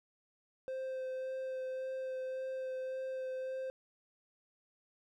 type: tone with vibrato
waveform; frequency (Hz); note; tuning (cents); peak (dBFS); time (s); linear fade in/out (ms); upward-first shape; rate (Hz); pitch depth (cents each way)
triangle; 521; C5; -7; -35; 0.68-3.7; 0; sine; 1.8; 11
effects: none

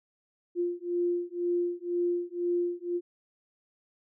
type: beating tone pair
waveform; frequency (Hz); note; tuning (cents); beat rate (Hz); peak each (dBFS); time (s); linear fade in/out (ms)
sine; 349 / 351; F4 / F4; -1 / +9; 2; -30; 0.55-3.01; 50
effects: none

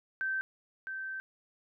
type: tone pair in turn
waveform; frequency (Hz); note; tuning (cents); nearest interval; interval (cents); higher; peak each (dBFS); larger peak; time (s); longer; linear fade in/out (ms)
sine; 1552 / 1552; G6 / G6; -18 / -18; unison; 0; neither; -30 / -36; first; 0.21-0.41 / 0.87-1.2; second; 0
effects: none

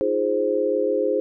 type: chord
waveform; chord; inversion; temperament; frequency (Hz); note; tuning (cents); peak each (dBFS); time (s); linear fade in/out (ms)
sine; F minor seventh; third; equal; 311.1 / 349.2 / 415.3 / 523.3; Eb4 / F4 / Ab4 / C5; 0 / 0 / 0 / 0; -28 / -28 / -23 / -22; 0.01-1.2; 0
effects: none

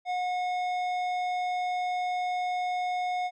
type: tone with tanh clipping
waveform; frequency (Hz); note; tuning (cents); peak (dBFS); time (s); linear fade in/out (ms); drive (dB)
sine; 725; F#5; -35; -29; 0.05-3.31; 50; 12
effects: none

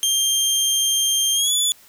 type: tone with pitch glide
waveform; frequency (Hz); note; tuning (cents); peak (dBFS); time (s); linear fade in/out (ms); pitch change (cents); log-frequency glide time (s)
20% pulse; 3183 to 3451; G7 to A7; +26 to -34; -11; 0.03-1.72; 0; +140; 1.34-1.54
effects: white hiss -50 dBFS RMS until 1.88 s

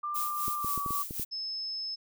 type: tone with pitch glide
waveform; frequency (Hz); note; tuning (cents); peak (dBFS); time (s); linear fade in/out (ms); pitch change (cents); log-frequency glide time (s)
sine; 1190 to 1144.2; D6 to D6; +22 to -45; -31; 0.03-1.03; 10; -67; 0.57-0.76
type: noise with tremolo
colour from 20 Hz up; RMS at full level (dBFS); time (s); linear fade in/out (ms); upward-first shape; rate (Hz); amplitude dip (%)
violet; -33; 0.14-1.25; 20; sine; 3.9; 70
type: clicks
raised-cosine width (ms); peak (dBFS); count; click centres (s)
3; -26; 7; 0.481 / 0.646 / 0.777 / 0.862 / 0.907 / 1.109 / 1.197
type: tone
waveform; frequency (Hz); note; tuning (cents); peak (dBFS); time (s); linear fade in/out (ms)
sine; 5220; E8; -18; -33; 1.31-1.96; 20
effects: none

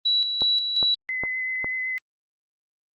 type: tone with tremolo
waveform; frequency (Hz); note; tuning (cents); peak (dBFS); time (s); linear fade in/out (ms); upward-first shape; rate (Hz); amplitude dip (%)
sine; 3923; B7; -12; -18; 0.05-0.95; 10; square; 2.8; 50
type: click train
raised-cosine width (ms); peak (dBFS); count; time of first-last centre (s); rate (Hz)
1; -17; 4; 0.42-1.644; 2.45
type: tone with vibrato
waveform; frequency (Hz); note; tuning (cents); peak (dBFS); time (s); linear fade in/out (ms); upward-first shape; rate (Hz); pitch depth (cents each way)
sine; 2034; C7; -50; -25; 1.09-1.98; 0; triangle; 7.9; 16
effects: Opus 24 kbps

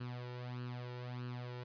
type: tone with flanger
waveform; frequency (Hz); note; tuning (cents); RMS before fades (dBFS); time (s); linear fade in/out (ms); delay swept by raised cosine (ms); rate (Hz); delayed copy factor
sawtooth; 123.47; B2; 0; -44; 0-1.64; 10; 0.69 to 2.19; 1.6; +0.7
effects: resampled to 11025 Hz + 13-bit

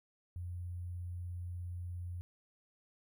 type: tone with sample-and-hold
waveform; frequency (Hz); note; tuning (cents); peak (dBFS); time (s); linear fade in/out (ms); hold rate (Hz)
sine; 88.3; F2; +20; -39; 0.36-2.21; 0; 11025
effects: none

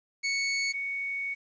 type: tone pair in turn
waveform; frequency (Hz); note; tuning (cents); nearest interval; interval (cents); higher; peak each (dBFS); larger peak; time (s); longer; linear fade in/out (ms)
sawtooth / sine; 2217 / 2227; C#7 / C#7; 0 / +7; unison; 7; second; -23 / -30; first; 0.23-0.73 / 0.73-1.35; second; 20
effects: resampled to 16000 Hz + 10-bit

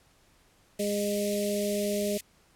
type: band-stop noise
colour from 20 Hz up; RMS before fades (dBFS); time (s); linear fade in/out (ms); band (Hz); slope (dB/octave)
white; -37; 0.79-2.21; 5; 110 to 1900; 96
type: harmonic tone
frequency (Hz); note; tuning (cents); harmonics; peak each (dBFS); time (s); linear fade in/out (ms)
204.8; G#3; -24; 1 / 2 / 3; -31 / -31 / -31; 0.79-2.18; 10
effects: pink hiss -63 dBFS RMS until 2.55 s + low-pass 12000 Hz 12 dB/octave

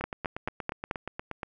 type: two click trains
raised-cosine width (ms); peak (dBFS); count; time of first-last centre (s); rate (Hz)
0.5; -19 / -14; 13 / 5; 0.01-1.432 / 0.04-0.911; 8.44 / 4.59
effects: none

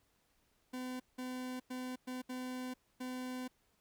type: tone bursts at uneven times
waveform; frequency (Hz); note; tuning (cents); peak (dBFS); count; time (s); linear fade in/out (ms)
40% pulse; 253.8; B3; +47; -39; 6; 0.73-1 / 1.18-1.6 / 1.7-1.96 / 2.07-2.22 / 2.29-2.74 / 3-3.48; 10
effects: pink hiss -75 dBFS RMS until 3.8 s

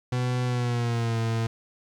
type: tone with pitch glide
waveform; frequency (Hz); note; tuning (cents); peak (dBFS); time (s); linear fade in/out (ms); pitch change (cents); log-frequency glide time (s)
40% pulse; 124.8 to 113.78; B2 to A#2; +19 to -42; -23; 0.12-1.47; 5; -161; 0.45-1.18
effects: low-pass 7000 Hz 12 dB/octave + 10-bit

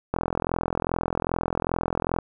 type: click train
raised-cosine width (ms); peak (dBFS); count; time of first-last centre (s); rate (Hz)
1; -10; 88; 0.14-2.187; 42.5
effects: none

